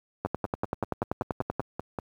two click trains, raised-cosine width 1 ms, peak -13 / -17 dBFS, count 15 / 10, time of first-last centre 0.25-1.596 / 0.26-1.987 s, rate 10.4 / 5.21 Hz, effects high-pass 60 Hz 12 dB/octave + 9-bit

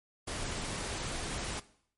pink noise, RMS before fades -37 dBFS, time 0.27-1.6 s, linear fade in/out 10 ms, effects noise-tail reverb RT60 0.6 s tail -17 dB re dry + MP3 48 kbps

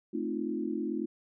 sine chord, F dominant seventh, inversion first, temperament equal, 220 / 261.6 / 311.1 / 349.2 Hz, A3 / C4 / Eb4 / F4, 0 / 0 / 0 / 0 cents, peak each -36 / -37 / -35 / -36 dBFS, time 0.13-1.06 s, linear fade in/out 10 ms, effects none

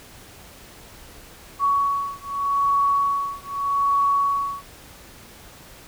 sine beating tone pair, 1120 / 1120.82 Hz, C#6 / C#6, +18 / +19 cents, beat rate 0.82 Hz, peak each -22 dBFS, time 1.59-4.64 s, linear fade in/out 50 ms, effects pink hiss -45 dBFS RMS until 5.87 s

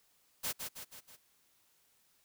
white noise with echo, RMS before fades -36 dBFS, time 0.43-0.53 s, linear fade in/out 20 ms, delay 160 ms, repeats 4, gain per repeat -5 dB, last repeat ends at 1.17 s, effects white hiss -71 dBFS RMS until 2.24 s

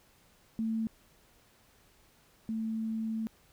sine tone pair in turn, 223.2 / 222.1 Hz, A3 / A3, +25 / +16 cents, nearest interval unison, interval 9 cents, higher first, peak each -29 / -31 dBFS, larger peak first, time 0.59-0.87 / 2.49-3.27 s, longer second, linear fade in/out 0 ms, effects pink hiss -64 dBFS RMS until 3.52 s

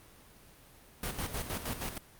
pink noise with tremolo, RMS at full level -35 dBFS, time 1.03-1.98 s, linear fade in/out 2 ms, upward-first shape square, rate 6.4 Hz, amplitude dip 60%, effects pink hiss -57 dBFS RMS until 2.19 s + Opus 32 kbps

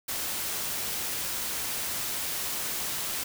white noise, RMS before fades -32 dBFS, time 0.08-3.24 s, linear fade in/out 10 ms, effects none

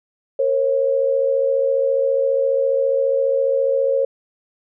sine tone pair together, 466.2 / 540.9 Hz, A#4 / C#5, 0 / -43 cents, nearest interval minor third, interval 257 cents, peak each -21 / -16 dBFS, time 0.39-4.05 s, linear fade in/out 5 ms, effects none

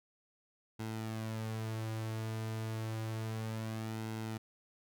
sawtooth tone with flanger, 110.8 Hz, A2, 13 cents sharp, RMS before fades -39 dBFS, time 0.79-4.38 s, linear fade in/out 10 ms, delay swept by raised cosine 1.7 to 5.4 ms, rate 0.3 Hz, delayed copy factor -0.5, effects none

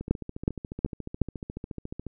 two click trains, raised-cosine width 3 ms, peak -9 / -22 dBFS, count 4 / 30, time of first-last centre 0.11-1.217 / 0.01-2.067 s, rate 2.71 / 14.1 Hz, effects none

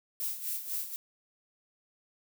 violet noise with tremolo, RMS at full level -33 dBFS, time 0.2-0.96 s, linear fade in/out 0 ms, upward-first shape sine, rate 4 Hz, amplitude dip 70%, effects none

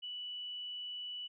sine tone, 2960 Hz, F#7, in tune, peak -40 dBFS, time 0.02-1.28 s, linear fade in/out 20 ms, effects none

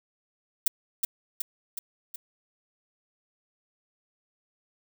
violet noise with echo, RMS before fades -21 dBFS, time 0.66-0.68 s, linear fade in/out 5 ms, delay 370 ms, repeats 4, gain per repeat -4 dB, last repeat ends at 2.16 s, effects none

